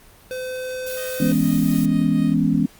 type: tone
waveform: square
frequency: 511 Hz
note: C5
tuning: 41 cents flat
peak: -27 dBFS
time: 0.31-1.32 s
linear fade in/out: 0 ms
type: noise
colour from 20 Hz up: blue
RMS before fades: -34 dBFS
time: 0.86-1.86 s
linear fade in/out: 10 ms
type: tone with tremolo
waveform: 10% pulse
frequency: 622.3 Hz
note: D#5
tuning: in tune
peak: -29 dBFS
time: 0.97-2.34 s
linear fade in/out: 0 ms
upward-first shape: sine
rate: 4.2 Hz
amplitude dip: 50%
type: chord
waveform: sine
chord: C# minor seventh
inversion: first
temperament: equal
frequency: 164.81 / 207.7 / 246.9 / 277.2 Hz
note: E3 / G#3 / B3 / C#4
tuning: 0 / 0 / 0 / 0 cents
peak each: -21 dBFS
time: 1.2-2.66 s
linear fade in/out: 5 ms
effects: pink hiss -49 dBFS RMS until 2.79 s + Opus 32 kbps